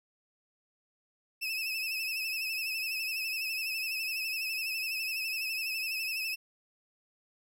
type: tone with vibrato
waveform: 30% pulse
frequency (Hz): 2600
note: E7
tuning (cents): -24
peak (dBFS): -29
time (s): 1.41-6.36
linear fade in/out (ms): 20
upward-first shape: triangle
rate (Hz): 12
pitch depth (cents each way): 72
effects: none